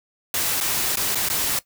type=noise with dropouts; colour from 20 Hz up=white; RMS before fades=-23 dBFS; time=0.34-1.59 s; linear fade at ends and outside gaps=2 ms; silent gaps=0.603-0.609 / 0.957-0.97 / 1.148-1.154 / 1.287-1.299 s; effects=noise-tail reverb RT60 0.1 s tail -17 dB re dry